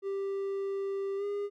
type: tone with pitch glide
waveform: triangle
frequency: 393.1 to 406.7 Hz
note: G4 to G#4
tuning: +5 to -36 cents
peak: -29 dBFS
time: 0.02-1.5 s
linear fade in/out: 50 ms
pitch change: +59 cents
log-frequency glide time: 1.17-1.24 s
effects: none